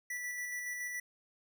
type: tone with tremolo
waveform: square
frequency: 1963 Hz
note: B6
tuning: 11 cents flat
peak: -37 dBFS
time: 0.1-1 s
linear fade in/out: 5 ms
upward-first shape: square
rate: 7.1 Hz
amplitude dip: 25%
effects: none